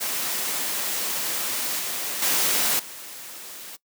white noise with level steps, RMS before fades -27 / -29 / -22 / -39 dBFS, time 0-3.77 s, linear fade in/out 20 ms, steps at 1.79 / 2.22 / 2.79 s, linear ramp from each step 5 ms, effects noise-tail reverb RT60 0.1 s tail -21 dB re dry + high-pass 200 Hz 12 dB/octave

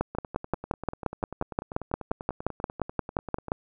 two click trains, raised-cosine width 1 ms, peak -22 / -11 dBFS, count 35 / 21, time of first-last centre 0.15-3.483 / 0.01-3.519 s, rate 10.2 / 5.7 Hz, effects none

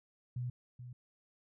sine tone with echo, 123.47 Hz, B2, in tune, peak -35 dBFS, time 0.36-0.5 s, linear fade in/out 5 ms, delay 430 ms, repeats 1, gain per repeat -10 dB, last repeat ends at 0.93 s, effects none

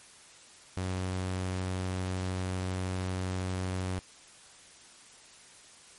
sawtooth tone, 92.7 Hz, F#2, 4 cents sharp, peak -27 dBFS, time 0.77-3.99 s, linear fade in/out 0 ms, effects white hiss -54 dBFS RMS until 5.98 s + MP3 48 kbps

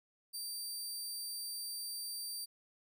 20% pulse tone, 4668 Hz, D8, 11 cents flat, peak -34 dBFS, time 0.33-2.46 s, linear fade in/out 20 ms, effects none

